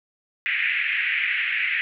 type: band-pass noise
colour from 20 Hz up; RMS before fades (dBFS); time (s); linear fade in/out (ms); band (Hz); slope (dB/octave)
pink; -24; 0.46-1.81; 0; 1800 to 2600; 48
effects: none